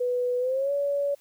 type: tone with pitch glide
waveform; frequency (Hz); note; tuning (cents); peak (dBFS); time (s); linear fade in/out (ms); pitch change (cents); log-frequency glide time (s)
sine; 493.9 to 567.3; B4 to C#5; 0 to +40; -23; 0-1.15; 10; +240; 0.39-0.72
effects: white hiss -61 dBFS RMS until 1.2 s